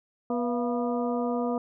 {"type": "harmonic tone with a mistuned harmonic", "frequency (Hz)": 243.3, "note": "B3", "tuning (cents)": -26, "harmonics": [1, 2, 3, 4, 5], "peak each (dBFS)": [-28, -30, -33, -38, -39], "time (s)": [0.3, 1.58], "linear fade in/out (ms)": 2, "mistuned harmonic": 3, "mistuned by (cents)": -88, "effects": []}